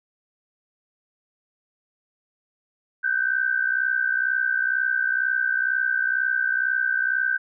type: tone pair together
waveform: sine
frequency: 1512.9 / 1575 Hz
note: F#6 / G6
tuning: +38 / +8 cents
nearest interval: minor second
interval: 70 cents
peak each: -23 dBFS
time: 3.03-7.38 s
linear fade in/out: 20 ms
effects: none